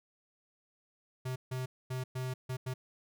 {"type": "tone bursts at uneven times", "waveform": "square", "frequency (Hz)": 128.6, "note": "C3", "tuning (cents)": -30, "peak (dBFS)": -35, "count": 6, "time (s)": [[1.25, 1.36], [1.51, 1.66], [1.9, 2.04], [2.15, 2.34], [2.49, 2.57], [2.66, 2.74]], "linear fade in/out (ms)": 10, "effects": []}